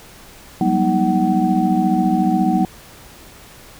sine tone cluster, 183.3 / 197.7 / 239.8 / 314.3 / 752 Hz, F#3 / G3 / A#3 / D#4 / F#5, -16 / +15 / +49 / +18 / +28 cents, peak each -20 dBFS, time 0.61-2.65 s, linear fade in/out 2 ms, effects pink hiss -42 dBFS RMS until 3.79 s

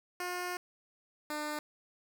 10% pulse tone pair in turn, 357.9 / 300.4 Hz, F4 / D4, +42 / +39 cents, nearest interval minor third, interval 303 cents, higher first, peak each -27 dBFS, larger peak neither, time 0.2-0.57 / 1.3-1.59 s, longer first, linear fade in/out 2 ms, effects none

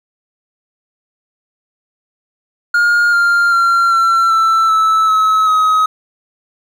triangle tone with pitch steps, 1420 / 1397.2 / 1374.8 / 1352.7 / 1331 / 1309.7 / 1288.7 / 1268 Hz, F6 / F6 / F6 / E6 / E6 / E6 / E6 / D#6, +28 / 0 / -28 / +44 / +16 / -12 / -40 / +32 cents, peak -7 dBFS, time 2.74-5.86 s, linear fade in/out 5 ms, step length 390 ms, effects 8-bit

